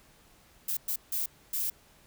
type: noise bursts at uneven times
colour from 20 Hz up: violet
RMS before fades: -31 dBFS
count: 4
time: 0.68-0.77 / 0.88-0.96 / 1.12-1.26 / 1.53-1.7 s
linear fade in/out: 5 ms
effects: pink hiss -60 dBFS RMS until 2.06 s